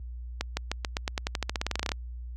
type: accelerating click train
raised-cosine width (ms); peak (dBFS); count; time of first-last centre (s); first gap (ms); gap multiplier
0.2; -11; 21; 0.41-1.918; 160; 0.91
effects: added 60 Hz sine -33 dBFS peak until 2.36 s + high-pass 60 Hz 12 dB/octave